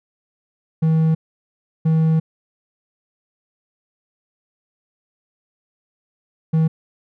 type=tone bursts at uneven times; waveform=triangle; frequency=160 Hz; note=D#3; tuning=49 cents sharp; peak=-11 dBFS; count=3; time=0.82-1.15 / 1.85-2.2 / 6.53-6.68 s; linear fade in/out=10 ms; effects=none